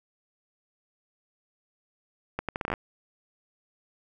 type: accelerating click train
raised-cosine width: 0.5 ms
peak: -14 dBFS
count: 10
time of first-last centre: 2.39-2.738 s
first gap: 97 ms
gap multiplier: 0.74
effects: 9-bit